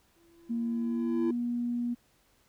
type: tone with exponential growth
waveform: triangle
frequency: 337 Hz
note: E4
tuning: 38 cents sharp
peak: -22 dBFS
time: 0.16-1.31 s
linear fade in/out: 5 ms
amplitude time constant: 250 ms
type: tone with pitch glide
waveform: sine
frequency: 233.1 to 240.1 Hz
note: A#3 to B3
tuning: 0 to -49 cents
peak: -28 dBFS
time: 0.49-1.95 s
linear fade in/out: 20 ms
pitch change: +51 cents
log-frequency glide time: 0.79-1.18 s
effects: tanh soft clip ceiling -19 dBFS + pink hiss -67 dBFS RMS until 2.48 s